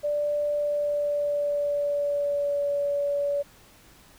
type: tone with pitch glide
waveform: sine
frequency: 587.3 to 571.6 Hz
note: D5 to D5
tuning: 0 to -47 cents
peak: -23 dBFS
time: 0.03-3.43 s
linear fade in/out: 20 ms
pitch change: -47 cents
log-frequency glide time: 0.47-2.72 s
effects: pink hiss -54 dBFS RMS until 4.18 s